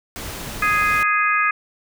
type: noise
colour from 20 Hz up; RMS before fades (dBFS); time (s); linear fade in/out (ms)
pink; -31; 0.16-1.03; 0
type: harmonic tone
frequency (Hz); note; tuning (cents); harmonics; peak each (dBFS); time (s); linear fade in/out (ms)
415.3; G#4; 0; 3 / 4 / 5 / 6; -19 / -21 / -23 / -23; 0.62-1.51; 5
effects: none